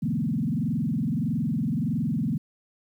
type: tone with frequency modulation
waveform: sine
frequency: 192.4 Hz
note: G3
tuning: 32 cents flat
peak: -23 dBFS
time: 0.02-2.38 s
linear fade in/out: 10 ms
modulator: 21.6 Hz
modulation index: 2.8
effects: 10-bit